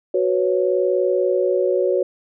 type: chord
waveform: sine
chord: F# suspended fourth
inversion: none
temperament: equal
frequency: 370 / 493.9 / 554.4 Hz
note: F#4 / B4 / C#5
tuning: 0 / 0 / 0 cents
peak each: -19 / -22 / -20 dBFS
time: 0.14-2.03 s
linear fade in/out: 5 ms
effects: none